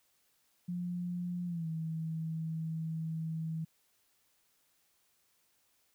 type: tone with pitch glide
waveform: sine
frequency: 176.6 to 161.01 Hz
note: F3 to E3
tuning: +20 to -40 cents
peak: -34 dBFS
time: 0.68-3.65 s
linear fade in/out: 10 ms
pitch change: -160 cents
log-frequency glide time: 1.46-1.67 s
effects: white hiss -73 dBFS RMS until 5.94 s